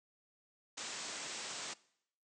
white low-pass noise, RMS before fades -44 dBFS, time 0.77-1.74 s, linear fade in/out 10 ms, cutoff 8200 Hz, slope 96 dB/octave, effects noise-tail reverb RT60 0.7 s tail -21 dB re dry + high-pass 200 Hz 12 dB/octave

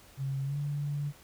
sine tone with pitch glide, 135.9 to 144.82 Hz, C#3 to D3, -34 to -24 cents, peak -30 dBFS, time 0.17-1.13 s, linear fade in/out 50 ms, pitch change +110 cents, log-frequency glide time 0.44-0.57 s, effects pink hiss -56 dBFS RMS until 1.23 s

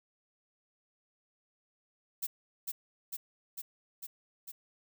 violet noise with echo, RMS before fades -35 dBFS, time 2.22-2.27 s, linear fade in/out 10 ms, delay 450 ms, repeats 5, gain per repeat -2 dB, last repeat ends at 4.52 s, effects none

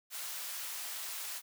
white high-pass noise, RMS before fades -41 dBFS, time 0.1-1.42 s, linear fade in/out 50 ms, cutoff 810 Hz, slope 12 dB/octave, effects none

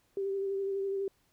sine tone with vibrato, 392 Hz, G4, in tune, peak -30 dBFS, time 0.17-1.08 s, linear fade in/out 2 ms, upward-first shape sine, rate 12 Hz, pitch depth 22 cents each way, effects pink hiss -71 dBFS RMS until 1.32 s

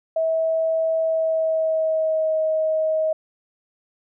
sine tone with pitch glide, 647 to 631.1 Hz, E5 to D#5, -32 to +24 cents, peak -18 dBFS, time 0.16-3.13 s, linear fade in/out 5 ms, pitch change -44 cents, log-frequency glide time 1-2.39 s, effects none

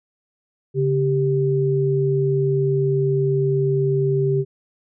sine tone pair together, 140.12 / 392 Hz, C#3 / G4, +19 / 0 cents, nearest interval octave + tritone, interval 1781 cents, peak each -19 dBFS, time 0.74-4.45 s, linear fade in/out 50 ms, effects none

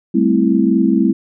sine chord, A minor seventh, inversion third, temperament equal, 196 / 220 / 261.6 / 329.6 Hz, G3 / A3 / C4 / E4, 0 / 0 / 0 / 0 cents, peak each -16 dBFS, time 0.14-1.13 s, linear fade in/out 10 ms, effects none

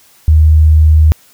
sine tone, 77.78 Hz, D#2, in tune, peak -3 dBFS, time 0.28-1.12 s, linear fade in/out 0 ms, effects white hiss -46 dBFS RMS until 1.33 s

